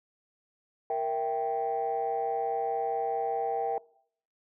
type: chord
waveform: sine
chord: E diminished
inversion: second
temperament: equal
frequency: 466.2 / 659.3 / 784 Hz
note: Bb4 / E5 / G5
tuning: 0 / 0 / 0 cents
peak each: -31 / -33 / -29 dBFS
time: 0.9-3.78 s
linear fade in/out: 2 ms
effects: noise-tail reverb RT60 0.6 s tail -22 dB re dry + tanh soft clip ceiling -21 dBFS

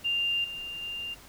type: tone with level steps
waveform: sine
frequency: 2794 Hz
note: F7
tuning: in tune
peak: -25 / -35 / -33 dBFS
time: 0.04-1.15 s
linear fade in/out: 20 ms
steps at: 0.44 / 0.82 s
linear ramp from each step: 5 ms
effects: pink hiss -51 dBFS RMS until 1.28 s

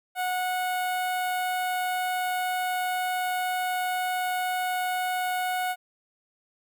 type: tone with notch filter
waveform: sawtooth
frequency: 733 Hz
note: F#5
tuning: 16 cents flat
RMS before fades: -28 dBFS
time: 0.15-5.76 s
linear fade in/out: 50 ms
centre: 5600 Hz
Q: 0.94
effects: none

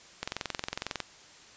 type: click train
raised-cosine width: 0.2 ms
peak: -14 dBFS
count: 18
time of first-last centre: 0.23-1.003 s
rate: 22 Hz
effects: white hiss -53 dBFS RMS until 1.56 s + resampled to 16000 Hz

